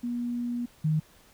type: tone pair in turn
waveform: sine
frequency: 240.6 / 155.34 Hz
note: B3 / D#3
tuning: -45 / -2 cents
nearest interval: minor sixth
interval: 757 cents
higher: first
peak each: -28 / -22 dBFS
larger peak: second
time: 0.03-0.66 / 0.84-1 s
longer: first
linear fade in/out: 10 ms
effects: pink hiss -58 dBFS RMS until 1.33 s